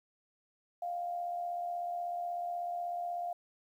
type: tone with amplitude modulation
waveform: sine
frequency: 700 Hz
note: F5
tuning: 4 cents sharp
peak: -32 dBFS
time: 0.82-3.33 s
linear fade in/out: 5 ms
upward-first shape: sine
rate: 76.3 Hz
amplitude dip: 45%
effects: 11-bit